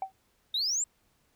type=tone with exponential decay; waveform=sine; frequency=767 Hz; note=G5; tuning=38 cents flat; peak=-25 dBFS; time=0.02-0.12 s; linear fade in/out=2 ms; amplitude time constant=21 ms
type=exponential sweep; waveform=sine; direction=up; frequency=3637 to 7740 Hz; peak=-25 dBFS; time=0.54-0.84 s; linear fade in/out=5 ms
effects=tanh soft clip ceiling -24 dBFS + pink hiss -70 dBFS RMS until 1.35 s